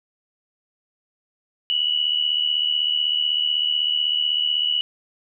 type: tone pair together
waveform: sine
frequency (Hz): 2884 / 2960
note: F#7 / F#7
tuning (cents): -45 / 0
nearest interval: unison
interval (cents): 45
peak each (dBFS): -24 / -20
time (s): 1.7-4.81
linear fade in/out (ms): 0
effects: none